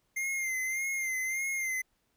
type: tone with vibrato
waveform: square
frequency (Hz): 2100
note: C7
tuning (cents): +6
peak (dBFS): -31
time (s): 0.16-1.82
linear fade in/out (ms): 10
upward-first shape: sine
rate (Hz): 1.7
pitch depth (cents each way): 50
effects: pink hiss -75 dBFS RMS until 2.16 s